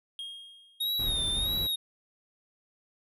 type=tone with exponential decay; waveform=triangle; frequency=3247 Hz; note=G#7; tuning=40 cents flat; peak=-33 dBFS; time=0.19-1.11 s; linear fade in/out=1 ms; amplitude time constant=200 ms
type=tone with vibrato; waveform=square; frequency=3729 Hz; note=A#7; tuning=in tune; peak=-28 dBFS; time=0.8-1.76 s; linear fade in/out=10 ms; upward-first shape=sine; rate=1.6 Hz; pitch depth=76 cents each way
type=noise; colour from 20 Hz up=brown; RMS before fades=-36 dBFS; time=0.99-1.67 s; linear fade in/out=5 ms
effects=none